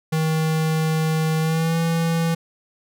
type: tone with pitch glide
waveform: square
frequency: 158.5 to 165.61 Hz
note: D#3 to E3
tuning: +32 to +8 cents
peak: -19 dBFS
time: 0.12-2.35 s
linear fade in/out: 10 ms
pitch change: +76 cents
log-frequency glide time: 1.4-1.78 s
effects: none